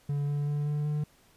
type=tone with pitch steps; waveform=triangle; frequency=143.5 / 145 / 146.52 / 148.05 / 149.59 Hz; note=D3 / D3 / D3 / D3 / D3; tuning=-40 / -22 / -4 / +14 / +32 cents; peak=-25 dBFS; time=0.09-1.04 s; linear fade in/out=5 ms; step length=190 ms; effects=pink hiss -62 dBFS RMS until 1.36 s + resampled to 32000 Hz